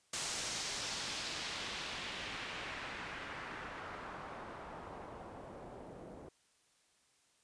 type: noise with low-pass filter sweep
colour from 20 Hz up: white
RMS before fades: -44 dBFS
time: 0.13-6.29 s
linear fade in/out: 5 ms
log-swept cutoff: 7600 to 470 Hz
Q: 1.2
effects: white hiss -72 dBFS RMS until 7.43 s + resampled to 22050 Hz